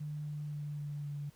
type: tone with pitch steps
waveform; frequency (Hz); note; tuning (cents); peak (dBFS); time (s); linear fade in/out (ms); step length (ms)
sine; 149.9 / 148.61 / 147.32 / 146.05 / 144.79; D3 / D3 / D3 / D3 / D3; +36 / +21 / +6 / -9 / -24; -37; 0-1.3; 10; 260
effects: pink hiss -65 dBFS RMS until 1.35 s